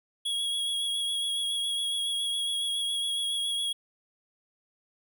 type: tone with vibrato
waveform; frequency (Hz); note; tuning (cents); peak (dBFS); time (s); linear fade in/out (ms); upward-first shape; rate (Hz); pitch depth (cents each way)
square; 3322; G#7; 0; -28; 0.25-3.73; 10; sine; 7.2; 20
effects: none